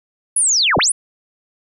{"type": "linear two-way sweep", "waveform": "sine", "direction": "down then up", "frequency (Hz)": [10548, 67.6, 10548], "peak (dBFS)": -12, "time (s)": [0.36, 0.92], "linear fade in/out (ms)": 5, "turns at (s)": 0.78, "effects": []}